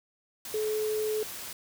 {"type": "tone in noise", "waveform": "sine", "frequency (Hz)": 430, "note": "A4", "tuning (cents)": -40, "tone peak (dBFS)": -27, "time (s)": [0.54, 1.23], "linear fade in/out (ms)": 2, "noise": "white", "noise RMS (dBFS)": -40, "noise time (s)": [0.45, 1.53], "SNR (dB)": 10, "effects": []}